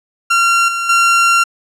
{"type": "tone with level steps", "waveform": "30% pulse", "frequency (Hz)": 1375, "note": "F6", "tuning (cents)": -27, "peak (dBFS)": [-7, -14, -6], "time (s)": [0.3, 1.44], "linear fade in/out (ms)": 10, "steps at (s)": [0.68, 0.89], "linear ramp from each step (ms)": 5, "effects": ["low-pass 9000 Hz 12 dB/octave"]}